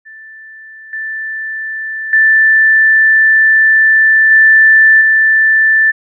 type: tone with level steps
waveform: sine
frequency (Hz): 1765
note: A6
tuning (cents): +5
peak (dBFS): -31 / -18 / -5 / -3 / -6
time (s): 0.05-5.92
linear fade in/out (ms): 20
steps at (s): 0.93 / 2.13 / 4.31 / 5.01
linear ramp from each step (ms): 2
effects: none